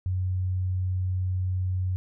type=tone; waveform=sine; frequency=92.3 Hz; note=F#2; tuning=4 cents flat; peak=-24 dBFS; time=0.06-1.96 s; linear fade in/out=0 ms; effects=none